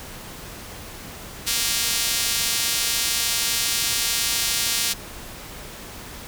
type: tone with high-pass filter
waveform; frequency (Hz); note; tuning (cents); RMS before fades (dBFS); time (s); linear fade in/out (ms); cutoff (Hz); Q
sawtooth; 232.9; A#3; -1; -23; 1.46-4.94; 20; 4000; 0.76
effects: pink hiss -38 dBFS RMS until 6.27 s